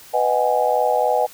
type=chord; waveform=sine; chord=G# minor seventh; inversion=first; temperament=just; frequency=498.4 / 623 / 747.5 / 830.6 Hz; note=B4 / D#5 / F#5 / G#5; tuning=+16 / +2 / +17 / 0 cents; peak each=-21 dBFS; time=0.13-1.27 s; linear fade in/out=20 ms; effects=white hiss -44 dBFS RMS until 1.33 s